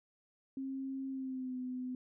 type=tone with pitch glide; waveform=sine; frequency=267.8 to 253.1 Hz; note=C4 to B3; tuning=+40 to +43 cents; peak=-37 dBFS; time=0.57-1.95 s; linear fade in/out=2 ms; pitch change=-97 cents; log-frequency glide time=1.09-1.57 s; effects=none